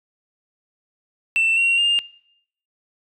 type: tone with pitch steps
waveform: sine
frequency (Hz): 2679 / 2743 / 2809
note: E7 / F7 / F7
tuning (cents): +27 / -32 / +9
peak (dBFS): -13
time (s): 1.36-1.99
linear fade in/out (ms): 0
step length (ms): 210
effects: noise-tail reverb RT60 0.7 s tail -23 dB re dry + tanh soft clip ceiling -13 dBFS